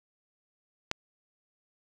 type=click; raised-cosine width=0.2 ms; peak=-11 dBFS; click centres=0.914 s; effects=none